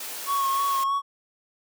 white high-pass noise, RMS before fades -35 dBFS, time 0-0.84 s, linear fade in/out 5 ms, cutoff 300 Hz, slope 12 dB/octave
triangle tone with vibrato, 1100 Hz, C#6, 14 cents flat, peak -20 dBFS, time 0.26-1.02 s, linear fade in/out 50 ms, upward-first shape sine, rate 3.2 Hz, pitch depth 29 cents each way
effects none

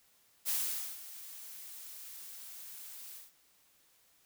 blue noise with ADSR envelope, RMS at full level -32 dBFS, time 0.45-3.32 s, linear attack 39 ms, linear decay 480 ms, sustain -16 dB, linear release 170 ms, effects white hiss -68 dBFS RMS until 4.25 s

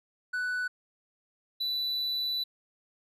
triangle tone pair in turn, 1488 / 3972 Hz, F#6 / B7, +9 / +9 cents, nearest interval octave + perfect fourth, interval 1700 cents, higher second, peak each -27 dBFS, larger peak neither, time 0.33-0.68 / 1.6-2.44 s, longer second, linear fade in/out 10 ms, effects resampled to 32000 Hz

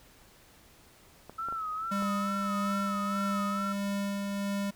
clicks, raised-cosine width 1 ms, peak -29 dBFS, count 4, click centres 1.296 / 1.486 / 1.525 / 2.024 s
sine tone with vibrato, 1305 Hz, E6, 18 cents flat, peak -32 dBFS, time 1.38-3.73 s, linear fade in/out 10 ms, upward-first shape sine, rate 2.3 Hz, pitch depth 72 cents each way
square tone with tremolo, 200 Hz, G3, 35 cents sharp, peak -30 dBFS, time 1.91-4.71 s, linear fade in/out 10 ms, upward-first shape sine, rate 1.6 Hz, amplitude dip 25%
effects pink hiss -58 dBFS RMS until 4.75 s

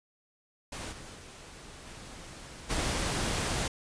pink noise with level steps, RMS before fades -39 / -46 / -48 / -46 / -31 dBFS, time 0.72-3.68 s, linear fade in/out 5 ms, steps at 0.91 / 1.14 / 1.85 / 2.69 s, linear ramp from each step 20 ms, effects resampled to 22050 Hz

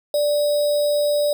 sine tone with sample-and-hold, 587.3 Hz, D5, in tune, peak -16 dBFS, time 0.14-1.33 s, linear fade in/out 2 ms, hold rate 4410 Hz, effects none

